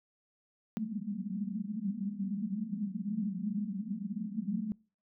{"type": "band-pass noise", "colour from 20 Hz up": "pink", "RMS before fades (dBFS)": -36, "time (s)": [0.77, 4.72], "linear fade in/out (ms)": 0, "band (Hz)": [190, 220], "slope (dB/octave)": 96, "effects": ["noise-tail reverb RT60 0.4 s tail -26 dB re dry"]}